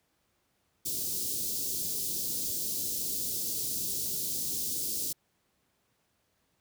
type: band-stop noise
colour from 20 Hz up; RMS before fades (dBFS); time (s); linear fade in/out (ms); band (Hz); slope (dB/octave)
white; -33; 0.85-5.13; 10; 440 to 4300; 24
effects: pink hiss -74 dBFS RMS until 6.6 s + high-pass 60 Hz 12 dB/octave